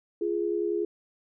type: tone pair together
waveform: sine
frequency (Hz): 344.7 / 415.3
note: F4 / G#4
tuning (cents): -23 / 0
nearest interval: minor third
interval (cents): 323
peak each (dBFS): -28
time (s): 0.21-0.85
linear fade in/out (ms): 5
effects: none

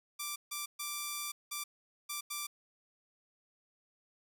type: tone bursts at uneven times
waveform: 5% pulse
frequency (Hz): 1174.7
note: D6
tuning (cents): 0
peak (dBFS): -25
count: 6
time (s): 0.19-0.36 / 0.51-0.66 / 0.79-1.32 / 1.51-1.64 / 2.09-2.21 / 2.3-2.47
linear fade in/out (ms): 10
effects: none

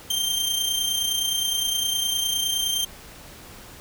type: tone with amplitude modulation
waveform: sawtooth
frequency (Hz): 3157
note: G7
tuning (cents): +12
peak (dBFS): -17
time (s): 0.1-2.85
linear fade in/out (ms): 5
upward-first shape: sine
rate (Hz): 29.7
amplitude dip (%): 45
effects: pink hiss -44 dBFS RMS until 3.8 s

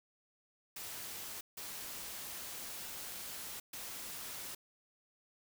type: noise bursts at uneven times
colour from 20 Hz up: white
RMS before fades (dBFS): -45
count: 3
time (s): 0.76-1.41 / 1.57-3.6 / 3.73-4.55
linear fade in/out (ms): 5
effects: none

